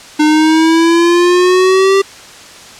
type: exponential sweep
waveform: square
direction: up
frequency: 301.9 to 393.8 Hz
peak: -7 dBFS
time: 0.19-2.02 s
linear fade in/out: 10 ms
effects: white hiss -34 dBFS RMS until 2.79 s + low-pass 7000 Hz 12 dB/octave